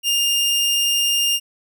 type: tone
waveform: sawtooth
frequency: 2811 Hz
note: F7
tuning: 11 cents sharp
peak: -13 dBFS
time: 0.03-1.4 s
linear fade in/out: 50 ms
effects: none